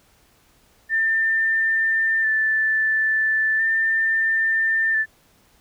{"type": "tone with vibrato", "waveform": "sine", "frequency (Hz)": 1776, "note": "A6", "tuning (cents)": 16, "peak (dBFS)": -17, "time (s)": [0.89, 5.06], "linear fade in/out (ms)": 50, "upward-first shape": "square", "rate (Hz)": 0.37, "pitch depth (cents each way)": 17, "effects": ["pink hiss -58 dBFS RMS until 5.6 s"]}